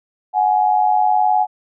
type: tone pair together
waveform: sine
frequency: 740 / 839.4 Hz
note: F#5 / G#5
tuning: 0 / +18 cents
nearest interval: major second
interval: 218 cents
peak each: -15 dBFS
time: 0.33-1.47 s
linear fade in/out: 50 ms
effects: none